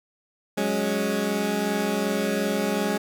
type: chord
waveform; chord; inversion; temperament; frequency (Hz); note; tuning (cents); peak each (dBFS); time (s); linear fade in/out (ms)
20% pulse; F# suspended second; none; equal; 185 / 207.7 / 277.2; F#3 / G#3 / C#4; 0 / 0 / 0; -25 / -20 / -25; 0.57-2.98; 10
effects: none